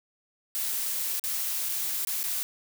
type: noise with dropouts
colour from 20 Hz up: blue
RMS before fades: -30 dBFS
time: 0.55-2.43 s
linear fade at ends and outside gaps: 0 ms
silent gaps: 1.196-1.239 / 1.688-1.692 / 2.049-2.072 / 2.231-2.239 s
effects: none